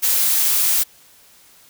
blue noise, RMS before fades -17 dBFS, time 0.02-0.84 s, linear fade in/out 20 ms, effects white hiss -50 dBFS RMS until 1.69 s

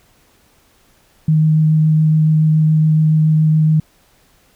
sine tone with vibrato, 156 Hz, D#3, 5 cents sharp, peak -9 dBFS, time 1.28-3.8 s, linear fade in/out 5 ms, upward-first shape triangle, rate 7.1 Hz, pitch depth 11 cents each way, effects pink hiss -54 dBFS RMS until 4.55 s

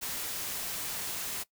white noise, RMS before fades -36 dBFS, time 0.01-1.44 s, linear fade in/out 20 ms, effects noise-tail reverb RT60 0.1 s tail -20 dB re dry

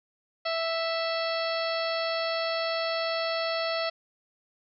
harmonic tone with a mistuned harmonic, 659.3 Hz, E5, in tune, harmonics 1 / 2 / 3 / 4 / 5 / 6 / 7 / 8, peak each -29 / -34 / -37 / -38 / -40 / -42 / -36 / -42 dBFS, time 0.45-3.9 s, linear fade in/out 10 ms, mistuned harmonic 7, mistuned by -75 cents, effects none

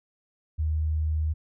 sine tone, 77.78 Hz, D#2, in tune, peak -23 dBFS, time 0.58-1.34 s, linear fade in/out 20 ms, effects none

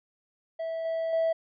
triangle tone with level steps, 654 Hz, E5, 14 cents flat, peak -28 / -25 / -20 dBFS, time 0.59-1.33 s, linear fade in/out 10 ms, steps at 0.85 / 1.13 s, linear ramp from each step 2 ms, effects tanh soft clip ceiling -18 dBFS + resampled to 11025 Hz

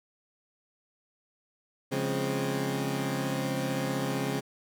20% pulse chord, Db major seventh, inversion none, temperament equal, 138.59 / 174.61 / 207.7 / 261.6 Hz, Db3 / F3 / Ab3 / C4, 0 / 0 / 0 / 0 cents, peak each -27 / -32 / -31 / -29 dBFS, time 1.91-4.41 s, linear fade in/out 20 ms, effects none

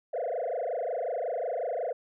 sine tone with frequency modulation, 587.3 Hz, D5, in tune, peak -27 dBFS, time 0.13-1.93 s, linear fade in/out 10 ms, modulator 25.5 Hz, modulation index 4.5, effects tanh soft clip ceiling -26 dBFS

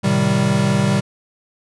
square chord, A half-diminished seventh, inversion none, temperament equal, 110 / 130.81 / 155.56 / 196 Hz, A2 / C3 / Eb3 / G3, 0 / 0 / 0 / 0 cents, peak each -24 / -21 / -22 / -18 dBFS, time 0.03-1.01 s, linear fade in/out 20 ms, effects resampled to 24000 Hz

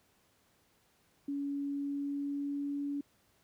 sine tone with pitch glide, 282.3 to 284.8 Hz, C#4 to C#4, +32 to +47 cents, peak -33 dBFS, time 1.28-3.01 s, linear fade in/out 5 ms, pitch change +15 cents, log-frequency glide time 1.71-2.84 s, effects pink hiss -70 dBFS RMS until 3.43 s + high-pass 60 Hz 12 dB/octave

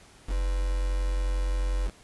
sine tone with quantisation, 45.61 Hz, F#1, 24 cents flat, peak -24 dBFS, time 0.27-1.91 s, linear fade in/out 50 ms, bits 6, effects pink hiss -54 dBFS RMS until 2.03 s + resampled to 24000 Hz

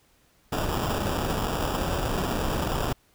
pink noise with sample-and-hold, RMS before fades -27 dBFS, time 0.52-2.93 s, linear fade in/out 5 ms, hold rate 2100 Hz, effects pink hiss -63 dBFS RMS until 3.14 s

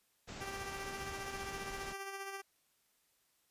pink low-pass noise, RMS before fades -48 dBFS, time 0.27-1.94 s, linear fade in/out 20 ms, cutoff 7800 Hz, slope 96 dB/octave
10% pulse tone with tremolo, 392 Hz, G4, in tune, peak -32 dBFS, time 0.4-2.42 s, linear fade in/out 20 ms, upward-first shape sine, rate 15 Hz, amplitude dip 45%
effects white hiss -75 dBFS RMS until 3.5 s + resampled to 32000 Hz

